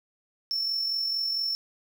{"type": "tone with amplitude modulation", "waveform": "triangle", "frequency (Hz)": 5400, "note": "E8", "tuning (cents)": 41, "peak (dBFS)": -23, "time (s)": [0.51, 1.55], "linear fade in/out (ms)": 0, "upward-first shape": "sine", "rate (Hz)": 44.4, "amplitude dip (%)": 40, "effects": []}